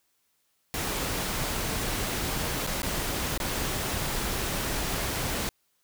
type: noise with dropouts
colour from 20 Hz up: pink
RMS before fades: -30 dBFS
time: 0.74-5.49 s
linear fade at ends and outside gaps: 0 ms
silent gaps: 2.666-2.673 / 2.819-2.831 / 3.376-3.401 s
effects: white hiss -72 dBFS RMS until 5.83 s